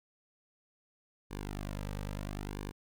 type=tone with flanger; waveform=sawtooth; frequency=50 Hz; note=G1; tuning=35 cents sharp; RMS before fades=-40 dBFS; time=1.3-2.72 s; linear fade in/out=20 ms; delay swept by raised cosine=1.5 to 2.9 ms; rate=0.75 Hz; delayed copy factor=-0.7; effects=none